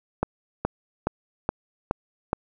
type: click train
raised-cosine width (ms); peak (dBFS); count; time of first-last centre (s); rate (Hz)
1; -8; 6; 0.23-2.331; 2.38
effects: none